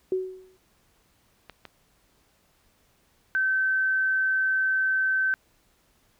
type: tone with exponential decay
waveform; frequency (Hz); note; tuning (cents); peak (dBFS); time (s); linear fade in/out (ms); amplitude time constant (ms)
sine; 373.7; F#4; +17; -20; 0.12-0.57; 2; 97
type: clicks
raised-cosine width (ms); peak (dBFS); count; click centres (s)
0.3; -25; 2; 1.497 / 1.653
type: tone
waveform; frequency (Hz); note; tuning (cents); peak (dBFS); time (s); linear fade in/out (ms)
sine; 1540; G6; -31; -21; 3.35-5.34; 0
effects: pink hiss -65 dBFS RMS until 6.19 s